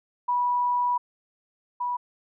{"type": "tone pair in turn", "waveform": "sine", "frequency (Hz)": [978, 978], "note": ["B5", "B5"], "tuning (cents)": [-17, -17], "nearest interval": "unison", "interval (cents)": 0, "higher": "neither", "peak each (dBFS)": [-21, -25], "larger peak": "first", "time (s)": [[0.28, 0.98], [1.8, 1.97]], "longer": "first", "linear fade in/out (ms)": 10, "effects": []}